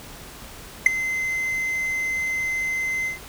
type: tone with ADSR envelope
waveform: triangle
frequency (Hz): 2063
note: C7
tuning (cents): -25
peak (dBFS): -4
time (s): 0.86-3.19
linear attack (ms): 4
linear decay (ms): 10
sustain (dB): -17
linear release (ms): 130
effects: pink hiss -41 dBFS RMS until 3.28 s